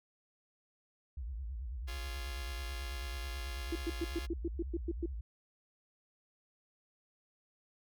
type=tone with vibrato; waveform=sine; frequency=60.9 Hz; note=B1; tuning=24 cents flat; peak=-38 dBFS; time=1.17-5.21 s; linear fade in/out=5 ms; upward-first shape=sine; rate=9.2 Hz; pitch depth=250 cents each way
type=chord; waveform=5% pulse; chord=Db major; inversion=first; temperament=just; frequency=346.5 / 415.8 / 554.4 Hz; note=F4 / Ab4 / Db5; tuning=-14 / +2 / 0 cents; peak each=-37 / -41 / -41 dBFS; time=1.87-4.27 s; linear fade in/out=20 ms
type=tone bursts; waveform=sine; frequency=336.4 Hz; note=E4; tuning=35 cents sharp; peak=-32 dBFS; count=10; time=3.72-5.06 s; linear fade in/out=5 ms; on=35 ms; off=110 ms
effects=none